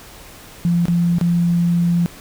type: tone with dropouts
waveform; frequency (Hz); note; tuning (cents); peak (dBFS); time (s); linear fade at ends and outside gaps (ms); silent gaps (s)
sine; 172.2; F3; -24; -13; 0.65-2.06; 0; 0.855-0.883 / 1.184-1.212
effects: pink hiss -40 dBFS RMS until 2.2 s